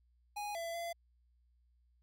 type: tone with pitch steps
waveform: square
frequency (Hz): 827 / 671 / 681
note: G#5 / E5 / F5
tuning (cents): -8 / +31 / -44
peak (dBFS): -39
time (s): 0.36-0.93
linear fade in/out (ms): 10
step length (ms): 190
effects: added 60 Hz sine -68 dBFS peak until 2.02 s